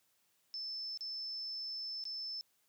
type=tone with dropouts; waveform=sine; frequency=5274 Hz; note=E8; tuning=in tune; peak=-39 dBFS; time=0.54-2.41 s; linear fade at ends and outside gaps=0 ms; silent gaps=0.974-1.008 / 2.039-2.053 s; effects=white hiss -75 dBFS RMS until 2.68 s + high-pass 80 Hz 12 dB/octave